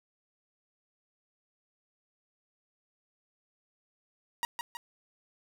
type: tone with echo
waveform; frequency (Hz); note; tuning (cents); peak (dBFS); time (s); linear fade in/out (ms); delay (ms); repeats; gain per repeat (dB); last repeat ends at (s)
sawtooth; 949; A#5; +31; -25; 4.43-4.45; 0; 160; 2; -5; 4.77
effects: none